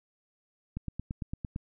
click train, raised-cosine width 5 ms, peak -22 dBFS, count 8, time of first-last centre 0.77-1.561 s, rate 8.85 Hz, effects none

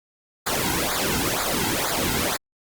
pink noise with flanger, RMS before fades -24 dBFS, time 0.46-2.37 s, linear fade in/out 10 ms, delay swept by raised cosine 0.34 to 1.74 ms, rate 2.1 Hz, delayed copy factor -0.8, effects Opus 48 kbps

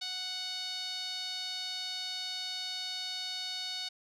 sawtooth tone with band-pass filter, 740 Hz, F#5, in tune, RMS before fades -38 dBFS, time 0.01-3.89 s, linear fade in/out 10 ms, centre 4100 Hz, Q 5.6, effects none

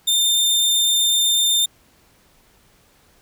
sawtooth tone, 3608 Hz, A7, 43 cents sharp, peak -12 dBFS, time 0.07-1.66 s, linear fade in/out 10 ms, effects pink hiss -56 dBFS RMS until 3.21 s

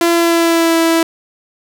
sawtooth tone with pitch glide, 339.6 to 329.6 Hz, F4 to E4, -48 to 0 cents, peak -6 dBFS, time 0.01-1.03 s, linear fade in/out 2 ms, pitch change -52 cents, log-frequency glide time 0.12-0.77 s, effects none

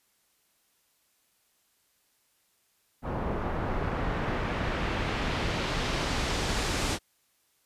pink noise with low-pass filter sweep, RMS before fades -30 dBFS, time 3.02-6.99 s, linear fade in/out 50 ms, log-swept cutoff 920 to 8100 Hz, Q 0.86, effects white hiss -70 dBFS RMS until 7.65 s + resampled to 32000 Hz

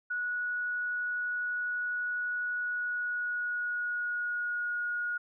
sine tone with pitch glide, 1464 to 1443 Hz, F#6 to F#6, -19 to -44 cents, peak -30 dBFS, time 0.1-5.18 s, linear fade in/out 10 ms, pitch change -25 cents, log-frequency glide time 2.58-4.8 s, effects none

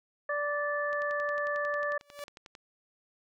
harmonic tone, 584 Hz, D5, 10 cents flat, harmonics 1 / 2 / 3, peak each -32 / -35 / -33 dBFS, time 0.29-1.98 s, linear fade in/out 5 ms
click train, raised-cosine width 0.2 ms, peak -30 dBFS, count 19, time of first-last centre 0.93-2.552 s, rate 11.1 Hz
sawtooth tone with exponential growth, 578 Hz, D5, 28 cents flat, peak -32 dBFS, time 1.99-2.24 s, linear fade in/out 2 ms, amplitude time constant 54 ms
effects none

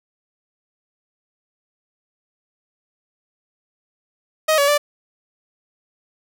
sawtooth tone with pitch steps, 627 / 567 / 586 Hz, D#5 / C#5 / D5, +13 / +39 / -4 cents, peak -10 dBFS, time 4.48-4.78 s, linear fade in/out 10 ms, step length 100 ms, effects none

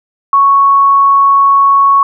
sine tone, 1108.7 Hz, C#6, in tune, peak -4 dBFS, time 0.33-2.03 s, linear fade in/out 2 ms, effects none

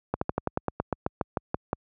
slowing click train, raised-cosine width 1 ms, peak -11 dBFS, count 14, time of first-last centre 0.14-1.731 s, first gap 74 ms, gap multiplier 1.08, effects high-pass 60 Hz 12 dB/octave

